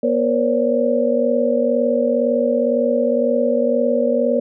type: tone cluster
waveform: sine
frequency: 241.2 / 474.4 / 532 / 574 Hz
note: B3 / A#4 / C5 / D5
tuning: -41 / +30 / +29 / -40 cents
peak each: -20 dBFS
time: 0.03-4.4 s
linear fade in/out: 5 ms
effects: none